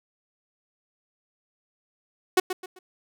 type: tone with echo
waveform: sawtooth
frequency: 369.5 Hz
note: F#4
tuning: 2 cents flat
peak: -12 dBFS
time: 2.37-2.4 s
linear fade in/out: 5 ms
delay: 130 ms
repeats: 3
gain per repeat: -10 dB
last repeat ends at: 2.79 s
effects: none